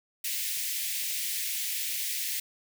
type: high-pass noise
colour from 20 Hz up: white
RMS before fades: -32 dBFS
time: 0.24-2.4 s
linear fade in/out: 5 ms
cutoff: 1900 Hz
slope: 48 dB/octave
effects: none